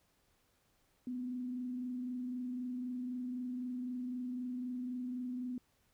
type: tone with frequency modulation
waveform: sine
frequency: 249.7 Hz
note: B3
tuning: 19 cents sharp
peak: -37 dBFS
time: 1.07-5.58 s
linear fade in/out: 2 ms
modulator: 23.9 Hz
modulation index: 0.25
effects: pink hiss -74 dBFS RMS until 5.93 s